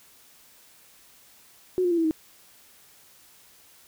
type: tone with pitch steps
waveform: sine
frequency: 367.2 / 353.7 / 340.6 / 328.1 / 316 Hz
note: F#4 / F4 / F4 / E4 / D#4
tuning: -13 / +22 / -43 / -8 / +27 cents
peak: -20 dBFS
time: 1.78-2.11 s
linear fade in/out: 0 ms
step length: 66 ms
effects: white hiss -55 dBFS RMS until 3.87 s